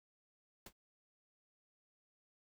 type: noise with exponential decay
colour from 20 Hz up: pink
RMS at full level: -45 dBFS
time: 0.66-0.73 s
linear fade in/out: 5 ms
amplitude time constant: 15 ms
effects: none